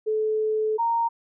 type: tone pair in turn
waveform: sine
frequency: 433.2 / 927.5 Hz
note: A4 / A#5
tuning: -27 / -9 cents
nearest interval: octave + minor second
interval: 1318 cents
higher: second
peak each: -21 / -20 dBFS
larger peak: second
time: 0.06-0.78 / 0.78-1.09 s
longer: first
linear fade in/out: 20 ms
effects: none